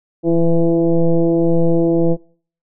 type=tone with frequency modulation; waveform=sine; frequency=167.9 Hz; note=E3; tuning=32 cents sharp; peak=-10 dBFS; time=0.23-2.17 s; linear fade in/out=50 ms; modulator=167 Hz; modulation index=2.2; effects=noise-tail reverb RT60 0.5 s tail -24 dB re dry